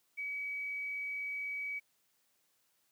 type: tone with quantisation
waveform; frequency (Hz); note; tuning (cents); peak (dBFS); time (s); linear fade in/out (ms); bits
sine; 2274; C#7; +44; -36; 0.17-1.8; 20; 11
effects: white hiss -75 dBFS RMS until 2.91 s + high-pass 100 Hz 12 dB/octave